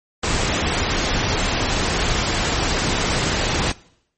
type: noise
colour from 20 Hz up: pink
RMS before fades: -20 dBFS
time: 0.23-3.72 s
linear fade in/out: 5 ms
effects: noise-tail reverb RT60 0.7 s tail -21 dB re dry + MP3 32 kbps